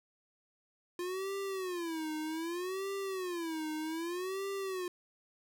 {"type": "tone with vibrato", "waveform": "square", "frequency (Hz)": 349.2, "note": "F4", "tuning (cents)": 0, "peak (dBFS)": -36, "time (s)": [0.99, 4.88], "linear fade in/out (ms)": 2, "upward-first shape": "sine", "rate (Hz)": 0.64, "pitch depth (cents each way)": 210, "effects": []}